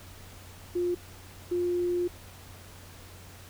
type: tone bursts at uneven times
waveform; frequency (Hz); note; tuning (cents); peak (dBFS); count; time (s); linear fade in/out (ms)
sine; 353; F4; +19; -25; 2; 0.75-0.95 / 1.51-2.08; 10
effects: added 91 Hz sine -49 dBFS peak until 3.49 s + pink hiss -50 dBFS RMS until 3.49 s